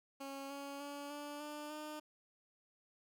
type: tone with pitch steps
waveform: 15% pulse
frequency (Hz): 274.5 / 280.1 / 285.8 / 291.7 / 297.6 / 303.7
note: C#4 / C#4 / D4 / D4 / D4 / D#4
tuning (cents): -17 / +18 / -47 / -12 / +23 / -42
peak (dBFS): -38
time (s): 0.2-2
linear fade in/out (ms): 10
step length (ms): 300
effects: none